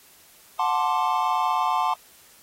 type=chord; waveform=triangle; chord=D dominant seventh; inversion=first; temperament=equal with one note detuned; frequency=733.2 / 880 / 1046.5 / 1174.7 Hz; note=F#5 / A5 / C6 / D6; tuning=-16 / 0 / 0 / 0 cents; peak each=-25 / -23 / -23 / -27 dBFS; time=0.59-1.94 s; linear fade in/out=5 ms; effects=white hiss -53 dBFS RMS until 2.42 s + AAC 48 kbps